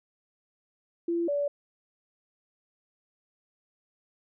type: tone pair in turn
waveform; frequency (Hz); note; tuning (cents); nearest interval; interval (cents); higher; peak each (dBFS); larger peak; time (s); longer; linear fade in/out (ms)
sine; 340 / 575.1; F4 / D5; -46 / -36; major sixth; 910; second; -25; neither; 1.08-1.28 / 1.28-1.48; neither; 5
effects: none